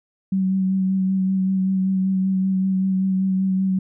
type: tone with vibrato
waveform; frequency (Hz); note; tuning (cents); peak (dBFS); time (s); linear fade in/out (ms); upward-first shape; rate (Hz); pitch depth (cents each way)
sine; 189.7; F#3; +43; -17; 0.32-3.79; 5; sine; 5.2; 19
effects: none